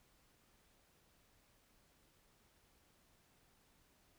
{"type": "silence", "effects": ["pink hiss -72 dBFS RMS until 4.18 s"]}